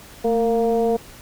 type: tone with frequency modulation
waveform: sine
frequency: 460 Hz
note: A#4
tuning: 23 cents flat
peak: -16 dBFS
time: 0.24-0.97 s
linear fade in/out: 10 ms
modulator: 237 Hz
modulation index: 0.91
effects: pink hiss -43 dBFS RMS until 1.21 s